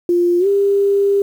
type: tone with pitch glide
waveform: sine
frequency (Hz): 349.7 to 399.4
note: F4 to G4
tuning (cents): +2 to +32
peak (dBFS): -11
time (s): 0.09-1.22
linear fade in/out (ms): 2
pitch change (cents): +230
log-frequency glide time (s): 0.39-0.47
effects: 7-bit

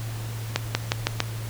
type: accelerating click train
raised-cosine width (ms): 0.2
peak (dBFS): -3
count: 5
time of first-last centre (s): 0.56-1.204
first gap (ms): 190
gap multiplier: 0.89
effects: added 112 Hz sine -30 dBFS peak until 1.49 s + pink hiss -40 dBFS RMS until 1.49 s

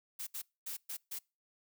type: noise bursts at uneven times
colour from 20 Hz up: blue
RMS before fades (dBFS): -41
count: 5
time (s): 0.19-0.27 / 0.34-0.42 / 0.66-0.77 / 0.89-0.97 / 1.11-1.19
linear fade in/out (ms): 10
effects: noise-tail reverb RT60 0.3 s tail -26 dB re dry

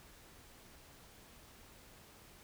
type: silence
effects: pink hiss -59 dBFS RMS until 2.43 s

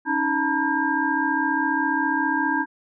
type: tone cluster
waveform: sine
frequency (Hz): 278.9 / 313.7 / 895 / 960 / 1607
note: C#4 / D#4 / A5 / B5 / G6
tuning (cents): +11 / +14 / +29 / -49 / +43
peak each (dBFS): -27 / -27 / -27 / -27 / -24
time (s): 0.05-2.66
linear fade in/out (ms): 50
effects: none

